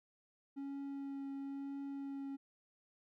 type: tone with vibrato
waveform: triangle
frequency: 276.7 Hz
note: C#4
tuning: 3 cents flat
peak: -39 dBFS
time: 0.56-2.37 s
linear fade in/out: 20 ms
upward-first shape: triangle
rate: 1 Hz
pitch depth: 12 cents each way
effects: none